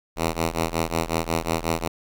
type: ring-modulated tone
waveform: 5% pulse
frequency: 82.3 Hz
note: E2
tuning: 2 cents flat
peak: -9 dBFS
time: 0.16-1.88 s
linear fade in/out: 10 ms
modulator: 38.4 Hz
effects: none